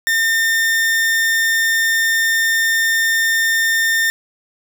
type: tone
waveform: 40% pulse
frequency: 1810 Hz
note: A6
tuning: 48 cents sharp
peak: -13 dBFS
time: 0.07-4.1 s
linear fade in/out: 0 ms
effects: none